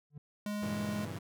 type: tone with exponential growth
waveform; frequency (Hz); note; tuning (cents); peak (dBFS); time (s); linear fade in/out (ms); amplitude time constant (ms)
triangle; 146.83; D3; 0; -38; 0.1-0.18; 5; 17
type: tone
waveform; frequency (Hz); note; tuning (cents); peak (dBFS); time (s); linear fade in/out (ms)
square; 207.7; G#3; 0; -35; 0.46-1.05; 2
type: chord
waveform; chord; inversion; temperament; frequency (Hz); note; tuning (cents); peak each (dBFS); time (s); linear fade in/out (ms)
sawtooth; G diminished seventh; none; equal; 98 / 116.54 / 138.59 / 164.81; G2 / Bb2 / Db3 / Fb3; 0 / 0 / 0 / 0; -39 / -41 / -43 / -40; 0.62-1.19; 10
effects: none